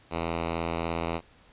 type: tone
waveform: 5% pulse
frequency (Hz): 83.4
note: E2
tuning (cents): +21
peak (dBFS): -17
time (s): 0.1-1.21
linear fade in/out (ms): 50
effects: pink hiss -58 dBFS RMS until 1.52 s + resampled to 8000 Hz